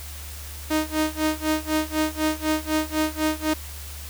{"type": "tone with tremolo", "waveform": "sawtooth", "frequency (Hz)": 310.4, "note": "D#4", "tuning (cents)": -4, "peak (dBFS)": -15, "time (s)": [0.7, 3.54], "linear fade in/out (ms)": 10, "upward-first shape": "sine", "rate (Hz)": 4, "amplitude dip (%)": 95, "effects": ["added 73 Hz sine -36 dBFS peak until 4.09 s", "white hiss -40 dBFS RMS until 4.09 s"]}